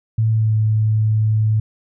sine tone with pitch glide, 111.1 to 108.63 Hz, A2 to A2, +17 to -22 cents, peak -13 dBFS, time 0.18-1.6 s, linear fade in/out 5 ms, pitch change -39 cents, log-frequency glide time 0.3-0.55 s, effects none

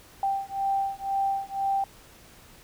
sine beating tone pair, 784 / 786 Hz, G5 / G5, 0 / +4 cents, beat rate 2 Hz, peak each -28 dBFS, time 0.23-1.84 s, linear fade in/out 2 ms, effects pink hiss -52 dBFS RMS until 2.63 s

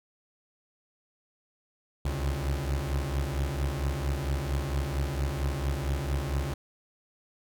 30% pulse beating tone pair, 67.2 / 71.6 Hz, C2 / D2, +47 / -43 cents, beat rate 4.4 Hz, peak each -28 dBFS, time 2.05-6.54 s, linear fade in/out 5 ms, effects none

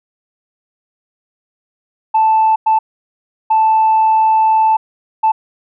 sine tone bursts at uneven times, 879 Hz, A5, 2 cents flat, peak -7 dBFS, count 4, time 2.14-2.56 / 2.66-2.79 / 3.5-4.77 / 5.23-5.32 s, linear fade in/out 10 ms, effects tanh soft clip ceiling -5 dBFS

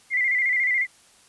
sine tone with vibrato, 2057 Hz, C7, 30 cents flat, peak -19 dBFS, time 0.1-0.87 s, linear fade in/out 50 ms, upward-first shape square, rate 14 Hz, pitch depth 56 cents each way, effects white hiss -55 dBFS RMS until 1.28 s + resampled to 24000 Hz

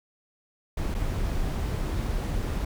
brown noise with dropouts, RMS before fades -28 dBFS, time 0.77-2.65 s, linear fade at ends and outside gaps 5 ms, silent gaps 0.943-0.948 s, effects none

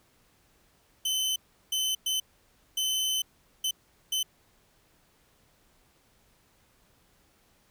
sawtooth tone bursts at uneven times, 3048 Hz, G7, 49 cents flat, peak -23 dBFS, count 6, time 1.05-1.36 / 1.72-1.95 / 2.06-2.2 / 2.77-3.22 / 3.64-3.71 / 4.12-4.23 s, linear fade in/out 5 ms, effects pink hiss -65 dBFS RMS until 7.7 s

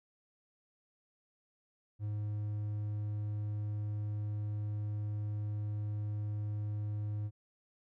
triangle tone, 104.8 Hz, G#2, 16 cents sharp, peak -32 dBFS, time 1.99-7.31 s, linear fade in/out 50 ms, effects none

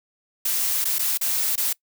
blue noise with dropouts, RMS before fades -23 dBFS, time 0.45-1.73 s, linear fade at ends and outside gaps 5 ms, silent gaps 0.844-0.852 / 0.985-0.992 / 1.176-1.211 / 1.557-1.577 s, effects noise-tail reverb RT60 0.1 s tail -23 dB re dry

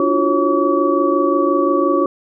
sine tone cluster, 290.4 / 339.4 / 365.1 / 548 / 1140 Hz, D4 / F4 / F#4 / C#5 / C#6, -19 / -49 / -23 / -20 / +48 cents, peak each -19 dBFS, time 0-2.06 s, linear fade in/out 2 ms, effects none

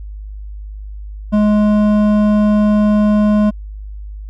sine tone with hard clipping, 210 Hz, G#3, 19 cents sharp, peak -11 dBFS, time 1.32-3.51 s, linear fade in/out 20 ms, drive 10 dB, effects added 51 Hz sine -26 dBFS peak until 4.29 s

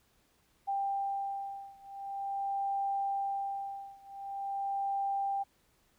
sine beating tone pair, 791 / 791.45 Hz, G5 / G5, +15 / +16 cents, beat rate 0.45 Hz, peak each -35 / -36 dBFS, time 0.67-5.44 s, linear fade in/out 20 ms, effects pink hiss -70 dBFS RMS until 5.98 s

